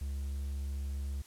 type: tone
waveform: triangle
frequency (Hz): 69.3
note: C#2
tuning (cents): 0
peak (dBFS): -32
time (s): 0.01-1.22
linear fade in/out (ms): 5
effects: white hiss -58 dBFS RMS until 1.26 s + low-pass 12000 Hz 12 dB/octave